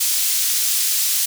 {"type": "high-pass noise", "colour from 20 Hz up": "pink", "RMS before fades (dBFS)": -19, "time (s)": [0, 1.26], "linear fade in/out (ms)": 10, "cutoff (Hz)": 5100, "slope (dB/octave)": 12, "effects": []}